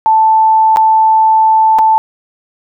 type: tone with dropouts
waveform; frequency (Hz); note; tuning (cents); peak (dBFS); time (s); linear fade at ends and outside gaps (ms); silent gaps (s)
sine; 880; A5; 0; -5; 0.06-1.98; 0; 0.761-0.77 / 1.786-1.79
effects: none